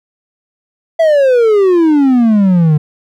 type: exponential sweep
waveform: triangle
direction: down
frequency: 669 to 146.83 Hz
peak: -4 dBFS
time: 0.99-2.78 s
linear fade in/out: 10 ms
effects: none